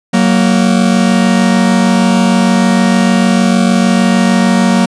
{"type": "tone pair together", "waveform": "45% pulse", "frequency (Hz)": [186.55, 233.1], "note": ["F#3", "A#3"], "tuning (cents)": [14, 0], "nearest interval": "major third", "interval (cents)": 386, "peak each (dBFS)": -10, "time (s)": [0.13, 4.86], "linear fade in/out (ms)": 10, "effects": ["resampled to 22050 Hz"]}